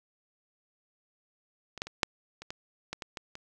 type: clicks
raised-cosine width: 0.2 ms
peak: -24 / -14 / -25 / -6 / -26 / -20 / -18 / -20 / -20 / -25 dBFS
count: 10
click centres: 1.777 / 1.819 / 1.87 / 2.032 / 2.42 / 2.505 / 2.93 / 3.022 / 3.172 / 3.354 s
effects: none